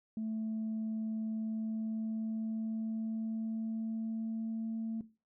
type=tone with pitch glide; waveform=sine; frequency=220 to 224.2 Hz; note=A3 to A3; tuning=0 to +33 cents; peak=-33 dBFS; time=0.17-5.01 s; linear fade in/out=2 ms; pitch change=+33 cents; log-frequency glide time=1.26-4.72 s; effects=noise-tail reverb RT60 0.3 s tail -17 dB re dry + tanh soft clip ceiling -31 dBFS